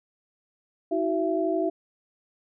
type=tone cluster; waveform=sine; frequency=321.9 / 373.8 / 669 Hz; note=E4 / F#4 / E5; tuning=-41 / +18 / +25 cents; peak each=-27 dBFS; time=0.91-1.7 s; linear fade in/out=10 ms; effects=none